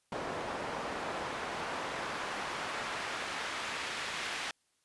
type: noise with band-pass filter sweep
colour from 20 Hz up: pink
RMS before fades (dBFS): -38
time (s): 0.12-4.51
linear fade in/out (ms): 2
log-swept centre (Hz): 670 to 2300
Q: 0.76
effects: white hiss -75 dBFS RMS until 4.84 s + resampled to 24000 Hz